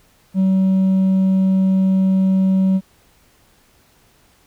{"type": "tone with hard clipping", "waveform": "triangle", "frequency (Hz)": 190, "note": "F#3", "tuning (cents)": 46, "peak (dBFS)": -11, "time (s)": [0.34, 2.81], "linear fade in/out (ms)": 50, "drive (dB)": 1, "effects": ["pink hiss -55 dBFS RMS until 4.46 s"]}